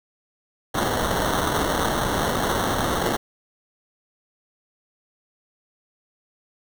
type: noise with sample-and-hold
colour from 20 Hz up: white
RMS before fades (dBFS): -23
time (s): 0.74-3.17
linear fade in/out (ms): 10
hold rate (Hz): 2450
effects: none